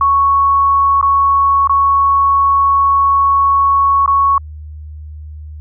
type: tone with dropouts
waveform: sine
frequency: 1108.7 Hz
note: C#6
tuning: in tune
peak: -8 dBFS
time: 0.01-4.38 s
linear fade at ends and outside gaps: 2 ms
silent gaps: 1.013-1.027 / 1.674-1.695 / 4.061-4.077 s
effects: added 76 Hz sine -27 dBFS peak until 5.6 s